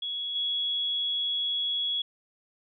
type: tone with level steps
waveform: sine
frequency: 3352 Hz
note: G#7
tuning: 15 cents sharp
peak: -30 / -26 dBFS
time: 0.02-2.02 s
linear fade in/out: 5 ms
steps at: 0.35 s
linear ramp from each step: 10 ms
effects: none